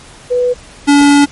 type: tone pair in turn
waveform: sine / square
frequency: 493.9 / 286 Hz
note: B4 / D4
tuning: 0 / -46 cents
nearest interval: major sixth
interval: 946 cents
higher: first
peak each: -9 / -5 dBFS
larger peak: second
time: 0.3-0.54 / 0.87-1.26 s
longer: second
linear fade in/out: 20 ms
effects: pink hiss -37 dBFS RMS until 1.31 s + MP3 48 kbps